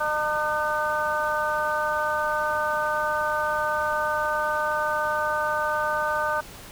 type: harmonic tone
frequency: 303.1 Hz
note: D#4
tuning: 45 cents flat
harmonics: 2 / 3 / 4 / 5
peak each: -28 / -28 / -28 / -28 dBFS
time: 0-6.41 s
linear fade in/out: 10 ms
effects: pink hiss -43 dBFS RMS until 6.71 s